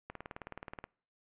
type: click train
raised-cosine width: 0.5 ms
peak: -27 dBFS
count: 15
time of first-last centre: 0.1-0.841 s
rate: 18.9 Hz
effects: noise-tail reverb RT60 0.5 s tail -26 dB re dry + resampled to 8000 Hz